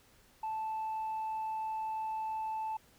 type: tone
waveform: sine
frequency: 877 Hz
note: A5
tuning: 6 cents flat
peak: -32 dBFS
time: 0.43-2.77 s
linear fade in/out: 5 ms
effects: tanh soft clip ceiling -32 dBFS + pink hiss -64 dBFS RMS until 2.98 s